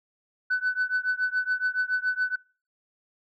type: tone with tremolo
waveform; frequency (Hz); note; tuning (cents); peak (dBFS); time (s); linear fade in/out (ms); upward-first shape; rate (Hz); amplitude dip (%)
sine; 1500; F#6; +23; -18; 0.5-2.36; 10; triangle; 7.1; 95
effects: noise-tail reverb RT60 0.4 s tail -26 dB re dry + tanh soft clip ceiling -19 dBFS